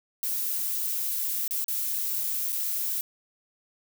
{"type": "noise with dropouts", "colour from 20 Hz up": "violet", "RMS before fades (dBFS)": -29, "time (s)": [0.23, 3.01], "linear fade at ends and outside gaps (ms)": 0, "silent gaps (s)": [[1.478, 1.509], [1.643, 1.682], [2.235, 2.239], [2.521, 2.527]], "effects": []}